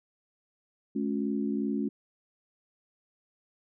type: tone cluster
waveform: sine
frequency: 213.9 / 276.7 / 358.6 Hz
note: A3 / C#4 / F4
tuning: -49 / -3 / +46 cents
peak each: -30 / -31 / -36 dBFS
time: 0.95-1.89 s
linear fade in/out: 10 ms
effects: none